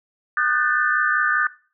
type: tone cluster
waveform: sine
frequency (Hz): 1221 / 1480 / 1545 / 1765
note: D#6 / F#6 / G6 / A6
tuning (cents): -33 / 0 / -26 / +5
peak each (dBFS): -23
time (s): 0.37-1.47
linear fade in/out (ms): 2
effects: noise-tail reverb RT60 0.4 s tail -19 dB re dry